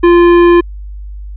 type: tone with tanh clipping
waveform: sine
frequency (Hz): 346.4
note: F4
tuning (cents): -14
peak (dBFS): -5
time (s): 0.03-0.61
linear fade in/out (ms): 10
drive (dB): 15
effects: added 50 Hz sine -23 dBFS peak until 1.36 s + resampled to 8000 Hz